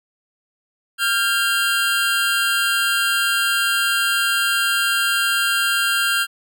25% pulse tone pair together, 1391.2 / 1594 Hz, F6 / G6, -7 / +28 cents, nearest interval major second, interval 235 cents, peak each -16 dBFS, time 0.98-6.27 s, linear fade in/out 50 ms, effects none

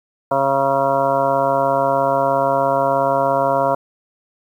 harmonic tone, 136.9 Hz, C#3, 21 cents flat, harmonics 1 / 2 / 3 / 4 / 5 / 7 / 8 / 9 / 10, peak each -30 / -28 / -29 / -19 / -19 / -20 / -26 / -31 / -28 dBFS, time 0.31-3.75 s, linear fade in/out 5 ms, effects 8-bit

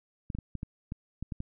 clicks, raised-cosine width 5 ms, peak -23 dBFS, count 9, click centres 0.302 / 0.35 / 0.387 / 0.553 / 0.631 / 0.921 / 1.226 / 1.322 / 1.404 s, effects none

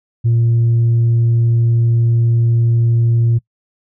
sine tone, 116.54 Hz, A#2, in tune, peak -8 dBFS, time 0.24-3.39 s, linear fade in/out 20 ms, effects noise-tail reverb RT60 0.1 s tail -23 dB re dry + tanh soft clip ceiling -8 dBFS

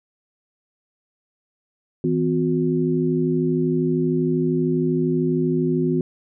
sine tone cluster, 161.7 / 254.5 / 361.8 Hz, E3 / C4 / F#4, -33 / -48 / -39 cents, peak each -22 dBFS, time 2.04-6.01 s, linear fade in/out 2 ms, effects none

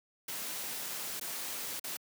white noise with dropouts, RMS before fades -39 dBFS, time 0.28-1.97 s, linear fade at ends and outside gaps 5 ms, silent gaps 1.198-1.211 / 1.797-1.84 s, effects high-pass 150 Hz 12 dB/octave

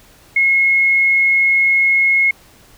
sine tone, 2167 Hz, C#7, 40 cents flat, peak -10 dBFS, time 0.36-2.31 s, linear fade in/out 5 ms, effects pink hiss -47 dBFS RMS until 2.77 s

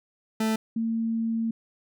40% pulse / sine tone pair in turn, 220 / 226.7 Hz, A3 / A#3, 0 / -48 cents, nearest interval minor second, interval 52 cents, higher second, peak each -22 / -24 dBFS, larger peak first, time 0.4-0.56 / 0.76-1.51 s, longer second, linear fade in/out 5 ms, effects none

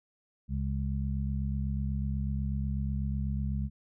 harmonic tone, 68.1 Hz, C#2, 30 cents flat, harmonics 1 / 2 / 3, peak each -31 / -34 / -36 dBFS, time 0.48-3.7 s, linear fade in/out 50 ms, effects none

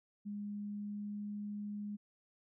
sine tone with pitch glide, 205.4 to 206.7 Hz, G#3 to G#3, -19 to -8 cents, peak -39 dBFS, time 0.25-1.97 s, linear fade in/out 20 ms, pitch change +11 cents, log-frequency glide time 0.39-1.28 s, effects none

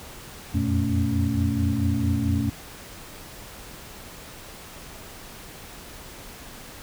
sine tone cluster, 86.5 / 91 / 118.3 / 219.4 / 280.4 Hz, F2 / F#2 / A#2 / A3 / C#4, -16 / -28 / +26 / -5 / +20 cents, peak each -27 dBFS, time 0.54-2.5 s, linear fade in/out 10 ms, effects pink hiss -42 dBFS RMS until 6.82 s

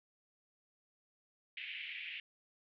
white band-pass noise, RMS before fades -45 dBFS, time 1.57-2.2 s, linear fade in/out 2 ms, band 2000 to 3000 Hz, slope 48 dB/octave, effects none

